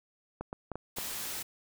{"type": "clicks", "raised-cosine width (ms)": 1, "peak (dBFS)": -23, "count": 5, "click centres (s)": [0.41, 0.529, 0.717, 0.756, 0.985]}
{"type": "noise", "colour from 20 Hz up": "white", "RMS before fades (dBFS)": -38, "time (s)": [0.96, 1.43], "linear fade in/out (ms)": 10}
{"effects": []}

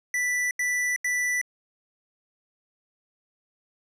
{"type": "tone bursts", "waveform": "square", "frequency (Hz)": 1975.5, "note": "B6", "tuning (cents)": 0, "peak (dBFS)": -24, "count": 3, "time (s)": [0.14, 1.414], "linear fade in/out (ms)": 2, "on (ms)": 370, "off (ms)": 82, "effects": ["low-pass 12000 Hz 12 dB/octave"]}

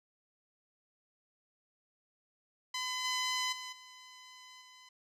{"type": "tone with level steps", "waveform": "10% pulse", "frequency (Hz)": 1013, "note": "B5", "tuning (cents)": 44, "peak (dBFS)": [-26, -23, -33, -43, -46], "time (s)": [2.74, 4.89], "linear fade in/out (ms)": 5, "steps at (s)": [3.04, 3.52, 3.72, 4.61], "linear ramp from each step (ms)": 10, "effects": ["low-pass 9000 Hz 12 dB/octave"]}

